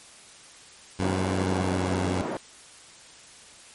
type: tone with pitch glide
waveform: 15% pulse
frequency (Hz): 93.7 to 91.72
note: F#2 to F#2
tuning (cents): +22 to -15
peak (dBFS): -19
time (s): 0.99-2.22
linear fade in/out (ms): 5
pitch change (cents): -37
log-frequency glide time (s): 1.39-1.9
type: band-pass noise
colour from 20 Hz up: white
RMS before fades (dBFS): -31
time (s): 1.02-2.37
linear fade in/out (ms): 0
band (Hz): 190 to 620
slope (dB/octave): 12
effects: white hiss -49 dBFS RMS until 3.74 s + MP3 48 kbps